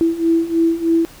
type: beating tone pair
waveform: sine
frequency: 328.9 / 332.1 Hz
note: E4 / E4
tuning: -4 / +13 cents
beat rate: 3.2 Hz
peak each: -18 / -15 dBFS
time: 0.01-1.05 s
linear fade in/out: 0 ms
effects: pink hiss -42 dBFS RMS until 1.2 s